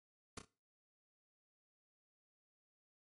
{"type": "noise with echo", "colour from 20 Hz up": "pink", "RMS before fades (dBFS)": -45, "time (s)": [0.37, 0.39], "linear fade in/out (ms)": 5, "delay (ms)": 30, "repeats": 2, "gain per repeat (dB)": -9, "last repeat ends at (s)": 0.45, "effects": ["noise-tail reverb RT60 0.3 s tail -17 dB re dry", "MP3 48 kbps"]}